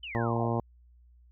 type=exponential sweep; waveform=sine; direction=down; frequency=3103 to 566 Hz; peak=-37 dBFS; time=0.03-0.48 s; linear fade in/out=5 ms
type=harmonic tone; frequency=116.54 Hz; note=A#2; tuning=in tune; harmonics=1 / 2 / 3 / 4 / 5 / 6 / 7 / 8 / 9; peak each=-30 / -33 / -35 / -36 / -37 / -38 / -38 / -39 / -40 dBFS; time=0.15-0.6 s; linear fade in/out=0 ms
effects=added 60 Hz sine -55 dBFS peak until 1.31 s